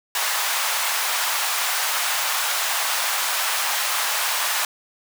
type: high-pass noise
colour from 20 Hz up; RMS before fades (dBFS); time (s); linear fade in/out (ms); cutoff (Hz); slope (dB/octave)
pink; -23; 0.15-4.65; 2; 800; 24
effects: none